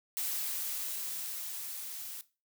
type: noise with level ramp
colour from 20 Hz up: blue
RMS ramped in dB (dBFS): -34 to -43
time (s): 0.17-2.21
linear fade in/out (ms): 0
effects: noise-tail reverb RT60 0.3 s tail -17 dB re dry